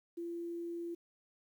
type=tone with quantisation; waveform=sine; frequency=341.4 Hz; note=F4; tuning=39 cents flat; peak=-38 dBFS; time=0.17-0.95 s; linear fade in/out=10 ms; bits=11; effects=none